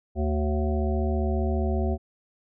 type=harmonic tone with a mistuned harmonic; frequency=74.8 Hz; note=D2; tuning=32 cents sharp; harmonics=1 / 3 / 5 / 7 / 9 / 10; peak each=-24 / -30 / -31 / -37 / -34 / -39 dBFS; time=0.15-1.98 s; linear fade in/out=50 ms; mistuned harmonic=7; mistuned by=+70 cents; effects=none